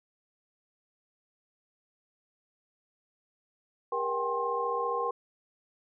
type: tone cluster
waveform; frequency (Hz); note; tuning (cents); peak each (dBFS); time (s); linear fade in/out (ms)
sine; 405 / 475.8 / 767 / 802 / 1062; G#4 / A#4 / G5 / G5 / C6; -43 / +35 / -38 / +39 / +25; -39 / -32 / -39 / -37 / -31; 3.92-5.11; 5
effects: none